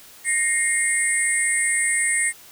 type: tone cluster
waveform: sine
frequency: 1854 / 2129 / 8210 / 9340 Hz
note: A#6 / C7 / C9 / D9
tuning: -10 / +30 / -34 / -11 cents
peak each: -24 dBFS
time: 0.24-2.33 s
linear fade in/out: 50 ms
effects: white hiss -46 dBFS RMS until 2.51 s